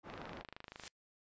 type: low-pass noise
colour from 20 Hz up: white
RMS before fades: -49 dBFS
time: 0.03-0.44 s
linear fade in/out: 50 ms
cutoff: 970 Hz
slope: 12 dB/octave
type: click train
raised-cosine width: 0.3 ms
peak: -31 dBFS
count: 20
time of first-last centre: 0.1-0.836 s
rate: 25.8 Hz
type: noise with exponential growth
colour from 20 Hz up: white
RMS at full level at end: -44 dBFS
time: 0.64-0.88 s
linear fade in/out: 2 ms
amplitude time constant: 52 ms
effects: noise-tail reverb RT60 0.1 s tail -26 dB re dry + resampled to 16000 Hz